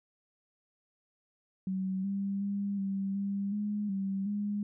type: tone with pitch steps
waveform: sine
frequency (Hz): 189.1 / 197.6 / 200.5 / 195.2 / 198.9 / 207.8 / 194.5 / 205.5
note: F#3 / G3 / G3 / G3 / G3 / G#3 / G3 / G#3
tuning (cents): +38 / +14 / +39 / -7 / +25 / +1 / -13 / -18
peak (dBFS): -30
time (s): 1.67-4.63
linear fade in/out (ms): 2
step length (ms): 370
effects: none